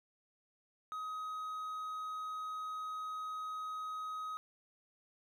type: tone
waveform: triangle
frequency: 1262 Hz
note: D#6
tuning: 24 cents sharp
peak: -37 dBFS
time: 0.92-4.37 s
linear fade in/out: 0 ms
effects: none